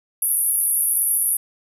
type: band-pass noise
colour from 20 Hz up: pink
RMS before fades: -20 dBFS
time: 0.22-1.37 s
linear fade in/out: 5 ms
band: 10000 to 12000 Hz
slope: 96 dB/octave
effects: none